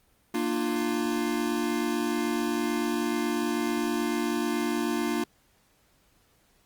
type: chord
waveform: square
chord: Bb major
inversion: none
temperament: equal with one note detuned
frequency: 233.1 / 300 / 349.2 Hz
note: Bb3 / D4 / F4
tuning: 0 / +37 / 0 cents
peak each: -31 dBFS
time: 0.34-5.24 s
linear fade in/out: 5 ms
effects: pink hiss -65 dBFS RMS until 6.65 s + Opus 32 kbps